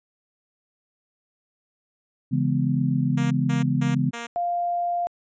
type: chord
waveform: sine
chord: C# minor seventh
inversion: none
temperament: just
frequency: 138.59 / 166.31 / 207.9 / 249.5 Hz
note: C#3 / E3 / G#3 / B3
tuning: 0 / +16 / +2 / +18 cents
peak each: -23 / -26 / -28 / -25 dBFS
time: 2.31-4.11 s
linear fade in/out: 20 ms
type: tone bursts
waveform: 5% pulse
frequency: 234.6 Hz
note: A#3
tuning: 11 cents sharp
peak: -20 dBFS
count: 4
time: 3.17-4.27 s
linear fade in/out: 10 ms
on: 140 ms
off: 180 ms
type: tone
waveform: sine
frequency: 698.5 Hz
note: F5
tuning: in tune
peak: -22 dBFS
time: 4.36-5.07 s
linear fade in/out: 0 ms
effects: resampled to 16000 Hz